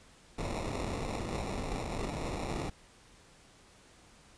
pink noise with sample-and-hold, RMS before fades -36 dBFS, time 0.38-2.7 s, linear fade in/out 5 ms, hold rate 1575 Hz, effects pink hiss -59 dBFS RMS until 4.37 s + resampled to 22050 Hz

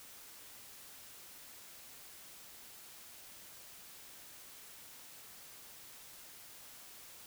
silence, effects white hiss -54 dBFS RMS until 7.26 s

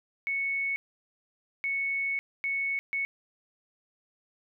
sine tone bursts at uneven times, 2212 Hz, C#7, 4 cents flat, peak -27 dBFS, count 4, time 0.27-0.76 / 1.64-2.19 / 2.44-2.79 / 2.93-3.05 s, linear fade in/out 0 ms, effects none

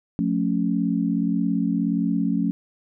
sine chord, F augmented, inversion none, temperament equal with one note detuned, 178.39 / 220 / 277.2 Hz, F3 / A3 / C#4, +37 / 0 / 0 cents, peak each -24 dBFS, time 0.19-2.51 s, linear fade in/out 0 ms, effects none

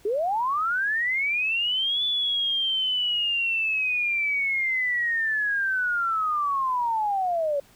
sine linear two-way sweep, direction up then down, 386.5 to 3477 to 553 Hz, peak -22 dBFS, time 0.05-7.6 s, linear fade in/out 5 ms, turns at 2.04 s, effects pink hiss -56 dBFS RMS until 7.75 s

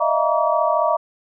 sine tone cluster, 610 / 644 / 688 / 946 / 1145 Hz, D#5 / E5 / F5 / A#5 / D6, -34 / -41 / -26 / +25 / -44 cents, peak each -22 dBFS, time 0-0.97 s, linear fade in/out 10 ms, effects none

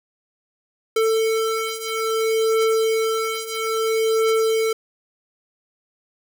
square beating tone pair, 444.6 / 445.2 Hz, A4 / A4, +18 / +20 cents, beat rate 0.6 Hz, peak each -24 / -21 dBFS, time 0.96-4.73 s, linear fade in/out 5 ms, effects none

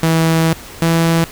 sawtooth tone pair in turn, 162.8 / 165.55 Hz, E3 / E3, -21 / +8 cents, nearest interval unison, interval 29 cents, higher second, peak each -7 dBFS, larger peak neither, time 0.03-0.53 / 0.82-1.24 s, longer first, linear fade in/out 0 ms, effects pink hiss -34 dBFS RMS until 1.31 s

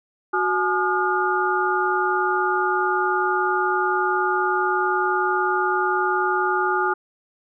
sine tone cluster, 368.6 / 848 / 1217 / 1427 Hz, F#4 / G#5 / D#6 / F6, -7 / +36 / -39 / +37 cents, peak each -24 dBFS, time 0.33-6.94 s, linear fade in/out 10 ms, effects none

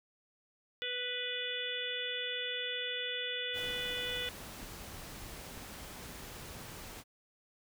harmonic tone, 493.9 Hz, B4, in tune, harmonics 1 / 3 / 4 / 5 / 6 / 7, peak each -43 / -44 / -43 / -45 / -41 / -39 dBFS, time 0.82-4.29 s, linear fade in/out 0 ms
pink noise, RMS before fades -47 dBFS, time 3.53-7.04 s, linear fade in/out 50 ms
click train, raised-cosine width 5 ms, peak -39 dBFS, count 4, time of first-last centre 4.63-5.576 s, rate 3.17 Hz
effects none

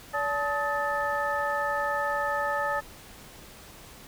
sine tone cluster, 574 / 868 / 1270 / 1765 Hz, D5 / A5 / D#6 / A6, -40 / -24 / +35 / +5 cents, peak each -31 dBFS, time 0.13-2.81 s, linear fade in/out 20 ms, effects pink hiss -48 dBFS RMS until 4.07 s

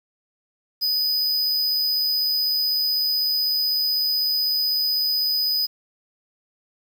square tone, 4988 Hz, D#8, 3 cents sharp, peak -20 dBFS, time 0.81-5.67 s, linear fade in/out 20 ms, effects 8-bit

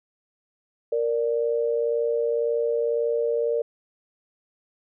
sine tone pair together, 466.2 / 588.1 Hz, A#4 / D5, 0 / +2 cents, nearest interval major third, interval 402 cents, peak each -22 / -27 dBFS, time 0.92-3.62 s, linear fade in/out 5 ms, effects none

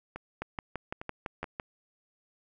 two click trains, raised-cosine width 0.5 ms, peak -19 / -24 dBFS, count 8 / 4, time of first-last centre 0.42-1.598 / 0.16-1.442 s, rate 5.94 / 2.34 Hz, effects none

